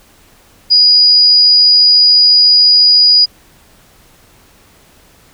sine tone, 4907 Hz, D#8, 25 cents flat, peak -4 dBFS, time 0.7-3.26 s, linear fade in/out 20 ms, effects pink hiss -46 dBFS RMS until 5.33 s

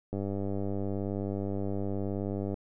click train, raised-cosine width 2 ms, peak -21 dBFS, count 240, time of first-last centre 0.13-2.542 s, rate 99.1 Hz, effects none

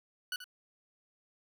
20% pulse tone with echo, 1480 Hz, F#6, in tune, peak -29 dBFS, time 0.32-0.36 s, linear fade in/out 2 ms, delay 82 ms, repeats 1, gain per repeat -11 dB, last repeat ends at 0.442 s, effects none

